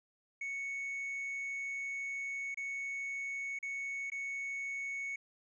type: tone with dropouts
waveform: triangle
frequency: 2217 Hz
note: C#7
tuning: in tune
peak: -35 dBFS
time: 0.41-5.16 s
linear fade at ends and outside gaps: 5 ms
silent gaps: 2.545-2.572 / 3.589-3.627 / 4.101-4.118 s
effects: resampled to 16000 Hz